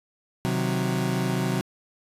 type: chord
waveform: 30% pulse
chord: C diminished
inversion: none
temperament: equal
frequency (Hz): 130.81 / 155.56 / 185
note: C3 / Eb3 / Gb3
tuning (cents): 0 / 0 / 0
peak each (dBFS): -24 / -30 / -24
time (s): 0.45-1.61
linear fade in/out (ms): 0
effects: resampled to 32000 Hz